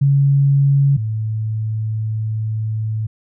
sine tone pair in turn, 139.5 / 109.42 Hz, C#3 / A2, +11 / -9 cents, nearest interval major third, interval 420 cents, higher first, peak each -10 / -18 dBFS, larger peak first, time 0.01-0.97 / 0.97-3.07 s, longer second, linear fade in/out 10 ms, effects none

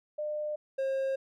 sine / triangle tone pair in turn, 602 / 536.3 Hz, D5 / C5, +43 / +43 cents, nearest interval major second, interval 200 cents, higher first, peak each -31 / -26 dBFS, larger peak second, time 0.18-0.56 / 0.78-1.16 s, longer neither, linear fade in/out 10 ms, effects none

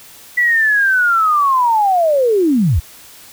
sine linear sweep, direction down, 1975.5 to 59 Hz, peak -10 dBFS, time 0.37-2.8 s, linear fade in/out 10 ms, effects white hiss -40 dBFS RMS until 3.32 s

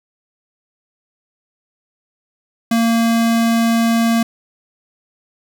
square tone, 229.7 Hz, A#3, 25 cents flat, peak -13 dBFS, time 2.71-4.23 s, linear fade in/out 5 ms, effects none

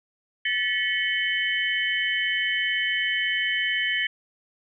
sine tone cluster, 1748 / 1931 / 2202 / 3044 Hz, A6 / B6 / C#7 / F#7, -12 / -39 / -12 / +48 cents, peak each -28 dBFS, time 0.45-4.07 s, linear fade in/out 5 ms, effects none

